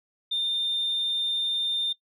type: tone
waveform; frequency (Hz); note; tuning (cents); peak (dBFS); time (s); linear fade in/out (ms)
sine; 3611; A7; +44; -23; 0.31-1.93; 10
effects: noise-tail reverb RT60 0.1 s tail -19 dB re dry + tanh soft clip ceiling -21 dBFS